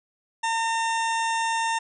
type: harmonic tone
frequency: 909 Hz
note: A#5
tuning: 44 cents flat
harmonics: 1 / 2 / 3 / 4 / 6 / 7 / 8 / 9 / 10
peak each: -24 / -30 / -34 / -36 / -40 / -41 / -42 / -43 / -44 dBFS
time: 0.43-1.79 s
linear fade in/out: 10 ms
effects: none